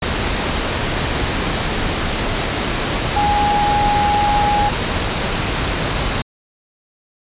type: tone in noise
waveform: sine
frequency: 827 Hz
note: G#5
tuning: 8 cents flat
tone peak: -14 dBFS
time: 3.16-4.69 s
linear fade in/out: 5 ms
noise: pink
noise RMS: -19 dBFS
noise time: 0.02-6.22 s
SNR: +2 dB
effects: resampled to 8000 Hz